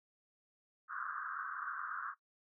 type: band-pass noise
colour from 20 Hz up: pink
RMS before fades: -42 dBFS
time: 0.88-2.15 s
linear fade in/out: 50 ms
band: 1100 to 1600 Hz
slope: 96 dB/octave
effects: noise-tail reverb RT60 0.1 s tail -17 dB re dry